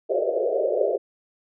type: band-pass noise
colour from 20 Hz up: white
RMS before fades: -23 dBFS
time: 0.09-0.98 s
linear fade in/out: 20 ms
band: 370 to 650 Hz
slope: 96 dB/octave
effects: none